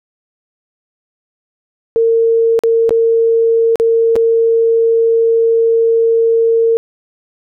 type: tone with dropouts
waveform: sine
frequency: 456.7 Hz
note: A#4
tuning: 36 cents flat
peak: -8 dBFS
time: 1.96-6.77 s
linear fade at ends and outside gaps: 0 ms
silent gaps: 2.591-2.636 / 2.893-2.907 / 3.757-3.799 / 4.156-4.163 s
effects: none